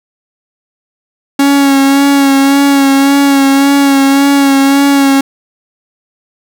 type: tone with vibrato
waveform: 45% pulse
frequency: 276.9 Hz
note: C#4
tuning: 2 cents flat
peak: -5 dBFS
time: 1.39-5.21 s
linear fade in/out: 5 ms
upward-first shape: sine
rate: 1.8 Hz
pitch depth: 25 cents each way
effects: none